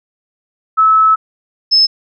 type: tone pair in turn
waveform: sine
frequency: 1300 / 5214 Hz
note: E6 / E8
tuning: -24 / -20 cents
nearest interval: 2 octaves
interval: 2404 cents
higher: second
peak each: -6 dBFS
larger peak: neither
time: 0.77-1.16 / 1.71-1.87 s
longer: first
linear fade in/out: 20 ms
effects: none